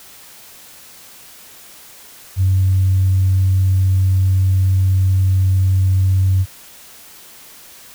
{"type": "tone", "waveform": "sine", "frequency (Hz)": 94.4, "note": "F#2", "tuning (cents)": 35, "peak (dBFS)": -10, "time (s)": [2.36, 6.46], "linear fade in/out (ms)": 50, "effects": ["tanh soft clip ceiling -6 dBFS", "white hiss -41 dBFS RMS until 7.94 s"]}